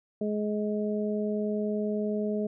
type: harmonic tone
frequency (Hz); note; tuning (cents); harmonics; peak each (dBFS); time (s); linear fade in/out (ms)
210.4; G#3; +23; 1 / 2 / 3; -29 / -31 / -35; 0.21-2.47; 5
effects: none